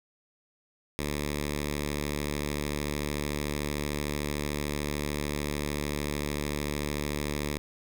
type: tone with notch filter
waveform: 5% pulse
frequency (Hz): 73.42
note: D2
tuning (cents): 0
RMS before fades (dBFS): -32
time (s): 0.99-7.58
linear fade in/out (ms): 0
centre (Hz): 730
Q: 1
effects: none